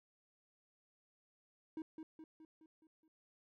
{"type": "tone with echo", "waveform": "triangle", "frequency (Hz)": 316.8, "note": "D#4", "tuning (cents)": 31, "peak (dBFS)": -39, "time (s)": [1.77, 1.82], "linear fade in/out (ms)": 2, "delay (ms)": 210, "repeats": 6, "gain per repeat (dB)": -5, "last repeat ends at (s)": 3.08, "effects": []}